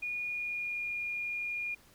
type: tone with pitch glide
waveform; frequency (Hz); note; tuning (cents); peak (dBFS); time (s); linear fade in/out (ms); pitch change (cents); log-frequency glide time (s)
sine; 2444 to 2424; D#7 to D#7; -32 to -46; -33; 0.02-1.75; 10; -14; 0.18-0.83
effects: pink hiss -61 dBFS RMS until 1.94 s